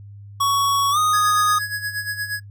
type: tone with pitch glide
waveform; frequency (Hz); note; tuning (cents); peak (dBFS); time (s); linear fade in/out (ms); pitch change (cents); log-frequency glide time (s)
square; 1118 to 1240.5; C#6 to D#6; +14 to -6; -17; 0.4-1.59; 10; +180; 0.91-0.98
type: tone with tremolo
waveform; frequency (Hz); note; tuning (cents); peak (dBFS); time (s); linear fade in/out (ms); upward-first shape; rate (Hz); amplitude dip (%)
square; 1673; G#6; +12; -22; 1.13-2.4; 10; sine; 8.5; 70
effects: noise-tail reverb RT60 0.1 s tail -17 dB re dry + added 101 Hz sine -37 dBFS peak until 2.5 s